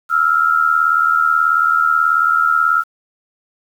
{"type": "tone pair together", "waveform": "sine", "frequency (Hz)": [1318.5, 1396.9], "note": ["E6", "F6"], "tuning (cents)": [0, 0], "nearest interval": "minor second", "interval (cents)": 100, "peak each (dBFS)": -14, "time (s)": [0.09, 2.84], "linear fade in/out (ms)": 50, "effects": ["7-bit"]}